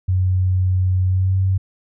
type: tone with pitch glide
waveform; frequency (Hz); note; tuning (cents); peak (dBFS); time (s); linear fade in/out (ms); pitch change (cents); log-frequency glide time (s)
sine; 92.5 to 94.99; F#2 to F#2; 0 to +46; -14; 0.08-1.58; 10; +46; 1.06-1.36
effects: none